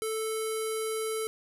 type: tone with low-pass filter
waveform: square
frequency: 440 Hz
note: A4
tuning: in tune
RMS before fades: -32 dBFS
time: 0.02-1.27 s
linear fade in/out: 0 ms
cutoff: 11000 Hz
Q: 5.5
effects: none